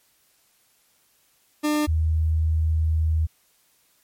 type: tone pair in turn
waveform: 40% pulse / sine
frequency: 300 / 79.46 Hz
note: D4 / D#2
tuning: +37 / +37 cents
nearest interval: octave + major seventh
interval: 2300 cents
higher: first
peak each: -19 / -18 dBFS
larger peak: second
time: 1.63-1.87 / 1.87-3.27 s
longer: second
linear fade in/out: 20 ms
effects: white hiss -63 dBFS RMS until 4.03 s + MP3 64 kbps